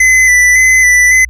square tone with vibrato, 2008 Hz, B6, 28 cents sharp, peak -5 dBFS, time 0-1.25 s, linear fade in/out 5 ms, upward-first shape square, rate 1.8 Hz, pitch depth 23 cents each way, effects added 60 Hz sine -25 dBFS peak until 1.29 s + low-pass 10000 Hz 12 dB/octave

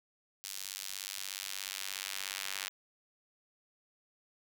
square tone with high-pass filter sweep, 48.43 Hz, G1, 20 cents flat, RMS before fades -41 dBFS, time 0.44-2.69 s, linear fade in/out 0 ms, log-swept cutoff 4800 to 2200 Hz, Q 0.79, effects none

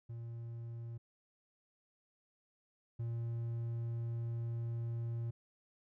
triangle tone pair in turn, 116.54 / 116.54 Hz, A#2 / A#2, 0 / 0 cents, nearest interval unison, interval 0 cents, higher neither, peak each -40 / -34 dBFS, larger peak second, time 0.09-0.98 / 2.99-5.31 s, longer second, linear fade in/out 10 ms, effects none

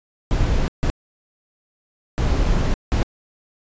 brown noise bursts at uneven times, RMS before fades -18 dBFS, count 4, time 0.31-0.68 / 0.83-0.9 / 2.18-2.74 / 2.92-3.03 s, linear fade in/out 0 ms, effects resampled to 16000 Hz

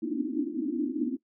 pink band-pass noise, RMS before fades -30 dBFS, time 0.02-1.17 s, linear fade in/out 10 ms, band 240 to 330 Hz, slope 96 dB/octave, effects noise-tail reverb RT60 0.1 s tail -18 dB re dry

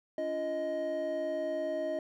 triangle tone cluster, 284.6 / 341.6 / 625 Hz, C#4 / F4 / D#5, +46 / -38 / +8 cents, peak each -39 / -38 / -30 dBFS, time 0.18-1.99 s, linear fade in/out 2 ms, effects none

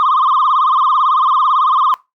sine tone with vibrato, 1131 Hz, C#6, 34 cents sharp, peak -8 dBFS, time 0-1.94 s, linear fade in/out 0 ms, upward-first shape sine, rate 18 Hz, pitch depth 180 cents each way, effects noise-tail reverb RT60 0.2 s tail -20 dB re dry + tanh soft clip ceiling -7 dBFS

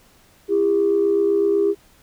sine tone pair together, 334.7 / 402.7 Hz, E4 / G4, +26 / +47 cents, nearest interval minor third, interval 321 cents, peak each -21 / -15 dBFS, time 0.48-1.75 s, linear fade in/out 50 ms, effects tanh soft clip ceiling -9 dBFS + pink hiss -54 dBFS RMS until 2.02 s

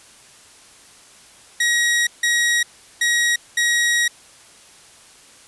sawtooth tone bursts at uneven times, 1899 Hz, A#6, 32 cents sharp, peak -12 dBFS, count 4, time 1.6-2.07 / 2.23-2.63 / 3.01-3.36 / 3.57-4.08 s, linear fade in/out 5 ms, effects white hiss -47 dBFS RMS until 5.47 s + resampled to 24000 Hz

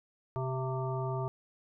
harmonic tone with a mistuned harmonic, 130 Hz, C3, 11 cents flat, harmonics 1 / 3 / 5 / 7 / 9, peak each -33 / -38 / -40 / -41 / -43 dBFS, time 0.36-1.28 s, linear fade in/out 0 ms, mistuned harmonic 5, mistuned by +36 cents, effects none

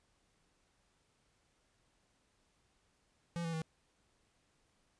square tone with pitch steps, 170.4 / 165.36 / 160.47 Hz, F3 / E3 / E3, -42 / +6 / -46 cents, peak -37 dBFS, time 3.36-3.618 s, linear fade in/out 0 ms, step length 86 ms, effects pink hiss -75 dBFS RMS until 4.99 s + resampled to 22050 Hz

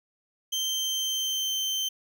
30% pulse tone with pitch glide, 3131 to 3109 Hz, G7 to G7, -3 to -15 cents, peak -24 dBFS, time 0.52-1.89 s, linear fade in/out 10 ms, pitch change -12 cents, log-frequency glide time 0.74-1.55 s, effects none

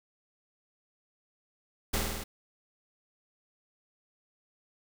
pink noise with echo, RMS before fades -29 dBFS, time 1.93-1.99 s, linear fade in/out 10 ms, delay 50 ms, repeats 5, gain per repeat -2 dB, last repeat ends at 2.24 s, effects none

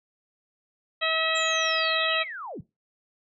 harmonic tone, 644 Hz, E5, 41 cents flat, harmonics 1 / 2 / 3 / 4 / 5 / 6, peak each -30 / -30 / -30 / -30 / -30 / -30 dBFS, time 1.01-2.24 s, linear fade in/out 20 ms
sine linear sweep, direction down, 7460 to 92.5 Hz, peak -34 dBFS, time 1.35-2.61 s, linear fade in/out 5 ms
effects noise-tail reverb RT60 0.2 s tail -18 dB re dry

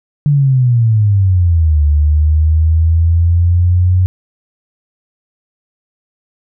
sine exponential two-way sweep, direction down then up, 148.5 to 73.42 to 92.1 Hz, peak -7 dBFS, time 0.26-4.06 s, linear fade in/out 0 ms, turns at 1.84 s, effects none

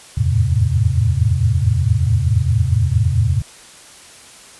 sine tone cluster, 81.2 / 89.8 / 107 / 111.6 / 131.6 Hz, E2 / F2 / A2 / A2 / C3, -26 / +49 / -48 / +25 / +10 cents, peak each -19 dBFS, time 0.17-3.42 s, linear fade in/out 10 ms, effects white hiss -41 dBFS RMS until 4.59 s + resampled to 24000 Hz

